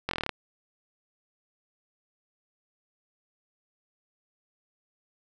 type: slowing click train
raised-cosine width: 0.3 ms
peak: -12 dBFS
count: 9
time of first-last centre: 0.09-0.293 s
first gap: 22 ms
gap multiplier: 1.04
effects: none